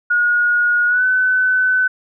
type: tone with pitch glide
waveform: sine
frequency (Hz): 1443 to 1509.5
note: F#6 to F#6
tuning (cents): -44 to +34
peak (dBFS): -12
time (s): 0.1-1.88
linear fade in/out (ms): 10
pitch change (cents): +78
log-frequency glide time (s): 0.87-1.04
effects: none